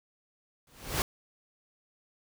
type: noise with exponential growth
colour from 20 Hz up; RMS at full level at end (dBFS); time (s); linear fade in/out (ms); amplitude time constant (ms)
pink; -25; 0.67-1.02; 1; 75
effects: none